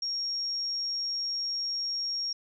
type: tone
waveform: sine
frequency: 5570 Hz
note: F8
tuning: 5 cents flat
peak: -29 dBFS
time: 0.02-2.33 s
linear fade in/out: 5 ms
effects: none